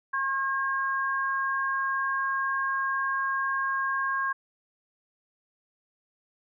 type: tone pair together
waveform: sine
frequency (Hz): 1079.9 / 1618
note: C#6 / G#6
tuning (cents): -46 / -46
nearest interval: perfect fifth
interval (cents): 700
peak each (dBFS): -28 / -28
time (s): 0.13-4.33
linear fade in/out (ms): 10
effects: none